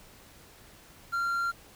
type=tone with quantisation; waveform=triangle; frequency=1382 Hz; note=F6; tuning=19 cents flat; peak=-25 dBFS; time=1.12-1.52 s; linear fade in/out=20 ms; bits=9; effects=pink hiss -54 dBFS RMS until 1.75 s